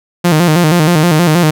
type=tone with vibrato; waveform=sawtooth; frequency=164.4 Hz; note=E3; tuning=4 cents flat; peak=-3 dBFS; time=0.24-1.51 s; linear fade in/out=10 ms; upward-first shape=square; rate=6.3 Hz; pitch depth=110 cents each way; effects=none